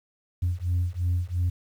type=beating tone pair; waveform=sine; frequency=87 / 89.9 Hz; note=F2 / F#2; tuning=-6 / -49 cents; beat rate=2.9 Hz; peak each=-25 dBFS; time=0.42-1.5 s; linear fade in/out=10 ms; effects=tanh soft clip ceiling -19 dBFS + 9-bit